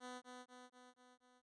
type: tone with echo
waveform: 10% pulse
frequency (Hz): 250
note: B3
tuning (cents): +21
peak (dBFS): -40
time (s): 0-0.22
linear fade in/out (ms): 50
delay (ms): 240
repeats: 5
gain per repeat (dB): -4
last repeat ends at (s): 1.42
effects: resampled to 22050 Hz